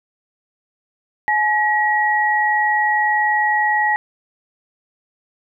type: tone pair together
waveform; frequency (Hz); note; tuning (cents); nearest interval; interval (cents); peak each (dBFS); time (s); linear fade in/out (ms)
sine; 849 / 1909.2; G#5 / A#6; +38 / +41; octave + major second; 1403; -17; 1.28-3.96; 0
effects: none